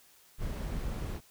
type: noise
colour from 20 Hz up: brown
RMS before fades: -35 dBFS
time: 0.38-1.21 s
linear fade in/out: 50 ms
effects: white hiss -61 dBFS RMS until 1.3 s